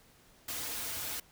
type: noise with comb filter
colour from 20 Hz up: white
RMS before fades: -38 dBFS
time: 0.48-1.2 s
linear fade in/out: 5 ms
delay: 5.2 ms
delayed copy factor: -0.85
effects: pink hiss -62 dBFS RMS until 1.31 s